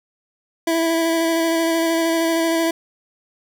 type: tone with vibrato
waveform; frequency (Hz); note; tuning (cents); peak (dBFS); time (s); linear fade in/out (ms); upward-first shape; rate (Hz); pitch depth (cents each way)
25% pulse; 329.6; E4; 0; -13; 0.67-2.71; 5; square; 13; 13
effects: none